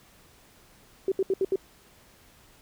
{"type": "tone bursts", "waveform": "sine", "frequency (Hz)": 383.7, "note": "G4", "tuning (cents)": -37, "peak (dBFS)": -21, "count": 5, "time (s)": [1.08, 1.558], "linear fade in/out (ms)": 2, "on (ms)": 38, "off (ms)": 72, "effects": ["pink hiss -57 dBFS RMS until 2.61 s"]}